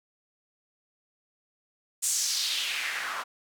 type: noise with band-pass filter sweep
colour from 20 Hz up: white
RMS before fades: -30 dBFS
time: 2.02-3.24 s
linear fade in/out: 20 ms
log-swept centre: 8300 to 1100 Hz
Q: 2.5
effects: none